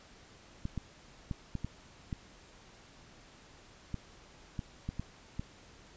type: clicks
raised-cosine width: 5 ms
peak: -23 dBFS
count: 11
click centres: 0.654 / 0.777 / 1.312 / 1.553 / 1.646 / 2.128 / 3.943 / 4.592 / 4.89 / 4.996 / 5.395 s
effects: pink hiss -57 dBFS RMS until 5.96 s + resampled to 16000 Hz